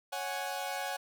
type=chord; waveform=sawtooth; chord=C# suspended fourth; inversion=none; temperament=equal; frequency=554.4 / 740 / 830.6 Hz; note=C#5 / F#5 / G#5; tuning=0 / 0 / 0 cents; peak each=-37 / -34 / -35 dBFS; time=0.12-0.97 s; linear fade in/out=10 ms; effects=none